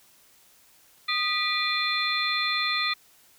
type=tone cluster; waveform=sine; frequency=1236 / 1965 / 2408 / 3529 / 4122 Hz; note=D#6 / B6 / D7 / A7 / C8; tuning=-12 / -9 / +43 / +4 / -27 cents; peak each=-30 dBFS; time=1.08-2.94 s; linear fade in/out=10 ms; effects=white hiss -58 dBFS RMS until 3.38 s